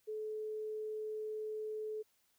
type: tone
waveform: sine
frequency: 431.1 Hz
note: A4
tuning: 35 cents flat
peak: -38 dBFS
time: 0.07-2.03 s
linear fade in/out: 20 ms
effects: white hiss -75 dBFS RMS until 2.38 s